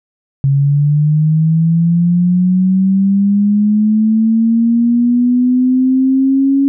sine linear sweep, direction up, 136.7 to 277.2 Hz, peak -8 dBFS, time 0.44-6.68 s, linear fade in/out 0 ms, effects none

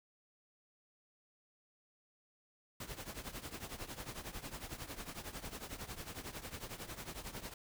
pink noise with tremolo, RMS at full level -43 dBFS, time 2.8-7.54 s, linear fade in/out 5 ms, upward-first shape triangle, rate 11 Hz, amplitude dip 85%, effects none

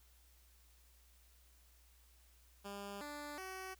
10% pulse tone with pitch steps, 200.8 / 293.3 / 377.3 Hz, G3 / D4 / F#4, +42 / -2 / +34 cents, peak -37 dBFS, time 2.64-3.75 s, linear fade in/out 20 ms, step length 370 ms, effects added 60 Hz sine -65 dBFS peak until 3.79 s + white hiss -70 dBFS RMS until 3.79 s

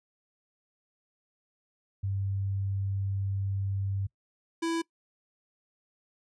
sine / square tone pair in turn, 98 / 331.1 Hz, G2 / E4, 0 / +8 cents, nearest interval octave + major sixth, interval 2108 cents, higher second, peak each -28 dBFS, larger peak neither, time 2.03-4.07 / 4.62-4.82 s, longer first, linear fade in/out 10 ms, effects noise-tail reverb RT60 0.1 s tail -22 dB re dry + resampled to 22050 Hz

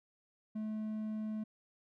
triangle tone, 215.9 Hz, A3, 33 cents flat, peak -34 dBFS, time 0.55-1.44 s, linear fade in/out 10 ms, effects none

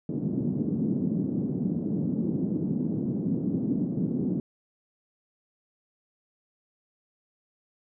white band-pass noise, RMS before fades -28 dBFS, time 0.09-4.4 s, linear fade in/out 2 ms, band 150 to 270 Hz, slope 24 dB/octave, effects none

